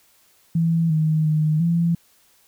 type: tone with pitch steps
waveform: sine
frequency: 165.4 / 156.4 / 154.3 / 168.9 Hz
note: E3 / D#3 / D#3 / E3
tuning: +6 / +9 / -14 / +42 cents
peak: -16 dBFS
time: 0.55-1.95 s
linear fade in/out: 5 ms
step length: 350 ms
effects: white hiss -58 dBFS RMS until 2.47 s